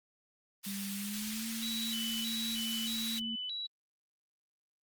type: high-pass noise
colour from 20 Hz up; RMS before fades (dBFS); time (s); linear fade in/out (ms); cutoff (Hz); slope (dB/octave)
pink; -41; 0.63-3.2; 20; 2700; 12
type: tone with pitch glide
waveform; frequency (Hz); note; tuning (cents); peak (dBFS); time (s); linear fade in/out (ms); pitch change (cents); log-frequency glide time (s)
sine; 198.1 to 226.2; G3 to A3; +18 to +48; -38; 0.66-3.36; 10; +230; 0.94-1.48
type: tone with vibrato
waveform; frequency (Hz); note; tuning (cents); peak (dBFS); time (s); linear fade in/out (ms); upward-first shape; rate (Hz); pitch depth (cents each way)
sine; 3422; A7; -49; -36; 1.62-3.67; 10; square; 1.6; 230
effects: Opus 24 kbps